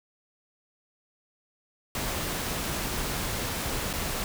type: noise with dropouts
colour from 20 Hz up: pink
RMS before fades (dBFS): -31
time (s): 1.95-4.24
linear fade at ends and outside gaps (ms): 1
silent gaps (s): 3.93-3.936
effects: none